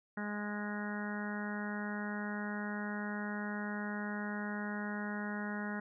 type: harmonic tone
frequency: 207.7 Hz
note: G#3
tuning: in tune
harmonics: 1 / 2 / 3 / 4 / 5 / 6 / 7 / 8 / 9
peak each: -38 / -48 / -49 / -48 / -50 / -53 / -45 / -48 / -47 dBFS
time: 0.17-5.8 s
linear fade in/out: 5 ms
effects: none